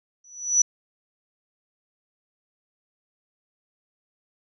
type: tone with exponential growth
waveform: sine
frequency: 5920 Hz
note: F#8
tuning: in tune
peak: -12 dBFS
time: 0.24-0.62 s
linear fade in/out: 5 ms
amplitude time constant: 82 ms
effects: none